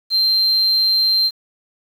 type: tone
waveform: sine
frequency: 4148 Hz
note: C8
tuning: 16 cents flat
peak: -11 dBFS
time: 0.1-1.31 s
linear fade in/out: 50 ms
effects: tanh soft clip ceiling -11 dBFS + 7-bit